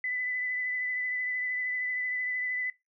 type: tone with vibrato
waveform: sine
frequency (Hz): 2000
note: B6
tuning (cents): +21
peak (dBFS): -29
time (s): 0.04-2.7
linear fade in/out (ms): 2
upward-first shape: triangle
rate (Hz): 13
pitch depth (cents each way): 19
effects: noise-tail reverb RT60 0.2 s tail -19 dB re dry